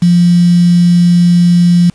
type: tone with quantisation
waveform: sine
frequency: 174.61 Hz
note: F3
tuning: in tune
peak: -4 dBFS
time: 0.02-1.9 s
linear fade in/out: 5 ms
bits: 4
effects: pink hiss -49 dBFS RMS until 1.94 s + resampled to 22050 Hz